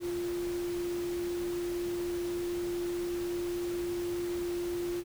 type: tone in noise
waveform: sine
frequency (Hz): 349.2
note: F4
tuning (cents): 0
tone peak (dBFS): -31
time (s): 0-5.04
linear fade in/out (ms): 50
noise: pink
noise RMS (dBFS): -45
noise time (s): 0-5.04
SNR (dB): +11
effects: none